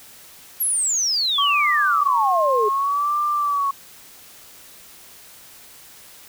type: exponential sweep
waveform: sine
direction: down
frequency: 11840 to 404 Hz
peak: -18 dBFS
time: 0.6-2.69 s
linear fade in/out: 10 ms
type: tone with vibrato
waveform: sine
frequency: 1123 Hz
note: C#6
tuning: 22 cents sharp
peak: -18 dBFS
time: 1.38-3.71 s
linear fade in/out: 5 ms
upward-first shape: sine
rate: 0.67 Hz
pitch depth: 97 cents each way
effects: white hiss -45 dBFS RMS until 6.28 s